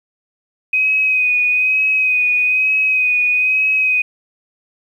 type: tone with vibrato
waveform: sine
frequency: 2511 Hz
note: D#7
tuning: 15 cents sharp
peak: -12 dBFS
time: 0.73-4.02 s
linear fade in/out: 5 ms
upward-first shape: sine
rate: 1.1 Hz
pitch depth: 29 cents each way
effects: 8-bit